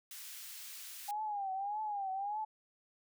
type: high-pass noise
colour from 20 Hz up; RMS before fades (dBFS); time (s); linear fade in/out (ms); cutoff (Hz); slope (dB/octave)
white; -48; 0.11-1.11; 2; 1800; 12
type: tone with vibrato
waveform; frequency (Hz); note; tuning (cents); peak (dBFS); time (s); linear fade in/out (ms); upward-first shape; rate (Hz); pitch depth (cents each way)
sine; 810; G#5; -43; -35; 1.08-2.45; 10; triangle; 1.7; 130
effects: none